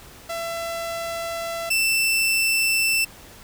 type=tone pair in turn; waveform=sawtooth; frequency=671 / 2667 Hz; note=E5 / E7; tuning=+31 / +20 cents; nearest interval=2 octaves; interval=2389 cents; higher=second; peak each=-23 / -15 dBFS; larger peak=second; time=0.29-1.7 / 1.7-3.05 s; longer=first; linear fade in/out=10 ms; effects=pink hiss -45 dBFS RMS until 3.43 s